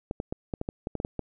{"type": "clicks", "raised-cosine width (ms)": 2, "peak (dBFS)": -17, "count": 11, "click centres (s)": [0.111, 0.201, 0.325, 0.538, 0.614, 0.689, 0.871, 0.953, 1.001, 1.049, 1.193], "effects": []}